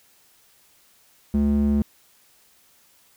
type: tone with band-pass filter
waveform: square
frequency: 71.7 Hz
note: D2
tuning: 41 cents flat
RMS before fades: -20 dBFS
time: 1.34-1.82 s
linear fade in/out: 0 ms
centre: 190 Hz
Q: 3.1
effects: white hiss -58 dBFS RMS until 3.16 s